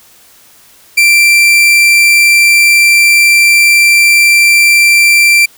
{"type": "tone", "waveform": "40% pulse", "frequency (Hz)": 2354, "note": "D7", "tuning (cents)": 3, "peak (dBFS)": -3, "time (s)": [0.97, 5.46], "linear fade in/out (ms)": 10, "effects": ["white hiss -42 dBFS RMS until 5.57 s"]}